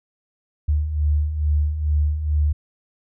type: beating tone pair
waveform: sine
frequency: 73.1 / 75.4 Hz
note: D2 / D2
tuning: -7 / +46 cents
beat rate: 2.3 Hz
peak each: -25 / -18 dBFS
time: 0.68-2.53 s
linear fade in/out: 10 ms
effects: none